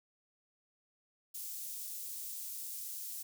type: high-pass noise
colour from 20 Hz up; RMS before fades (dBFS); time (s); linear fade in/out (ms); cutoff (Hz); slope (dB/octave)
white; -43; 1.34-3.23; 10; 6900; 12
effects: none